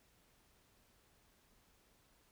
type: silence
effects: pink hiss -71 dBFS RMS until 2.31 s